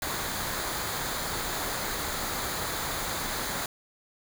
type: noise with comb filter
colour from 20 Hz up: pink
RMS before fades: -32 dBFS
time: 0.02-3.66 s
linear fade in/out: 2 ms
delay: 0.36 ms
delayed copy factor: -0.5
effects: none